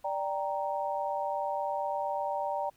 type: chord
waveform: sine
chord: G minor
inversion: second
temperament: equal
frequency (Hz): 587.3 / 784 / 932.3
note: D5 / G5 / Bb5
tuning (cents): 0 / 0 / 0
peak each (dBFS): -34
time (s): 0.04-2.7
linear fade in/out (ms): 10
effects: pink hiss -66 dBFS RMS until 2.76 s